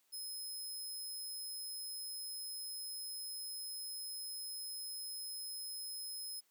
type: tone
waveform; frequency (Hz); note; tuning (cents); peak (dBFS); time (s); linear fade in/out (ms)
20% pulse; 5130; E8; -48; -37; 0.12-6.41; 20
effects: white hiss -75 dBFS RMS until 6.5 s + high-pass 200 Hz 12 dB/octave